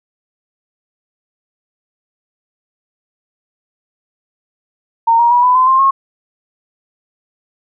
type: tone with pitch steps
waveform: sine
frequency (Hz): 918 / 943.8 / 970.3 / 997.6 / 1025.7 / 1054.5 / 1084.2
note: A#5 / A#5 / B5 / B5 / C6 / C6 / C#6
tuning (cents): -27 / +21 / -31 / +17 / -35 / +13 / -39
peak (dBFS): -7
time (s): 5.07-5.91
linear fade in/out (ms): 10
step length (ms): 120
effects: none